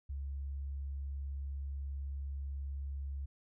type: tone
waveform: sine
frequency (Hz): 69.3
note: C#2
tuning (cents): 0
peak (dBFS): -37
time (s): 0.09-3.26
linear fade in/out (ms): 10
effects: none